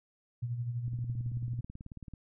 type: tone with tremolo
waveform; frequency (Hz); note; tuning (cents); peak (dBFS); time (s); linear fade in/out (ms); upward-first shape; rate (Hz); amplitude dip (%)
sine; 119.9; A#2; +49; -30; 0.42-1.61; 10; sine; 12; 55
type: click train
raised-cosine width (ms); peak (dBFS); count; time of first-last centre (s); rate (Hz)
5; -32; 24; 0.88-2.137; 18.3
effects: none